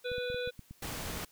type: harmonic tone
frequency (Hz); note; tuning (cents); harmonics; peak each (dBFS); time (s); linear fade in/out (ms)
493.9; B4; 0; 1 / 3 / 5 / 7 / 8; -34 / -41 / -45 / -45 / -46; 0.04-0.51; 20
type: clicks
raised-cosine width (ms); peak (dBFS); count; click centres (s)
5; -33; 7; 0.117 / 0.182 / 0.301 / 0.345 / 0.475 / 0.593 / 0.71
type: noise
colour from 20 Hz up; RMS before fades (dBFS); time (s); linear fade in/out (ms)
pink; -39; 0.82-1.25; 5
effects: white hiss -64 dBFS RMS until 1.31 s